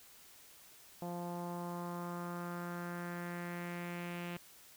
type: tone with low-pass filter sweep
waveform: sawtooth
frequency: 174.2 Hz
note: F3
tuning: 4 cents flat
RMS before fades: -42 dBFS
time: 1.02-4.37 s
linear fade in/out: 2 ms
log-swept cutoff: 780 to 2700 Hz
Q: 2.8
effects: white hiss -59 dBFS RMS until 4.76 s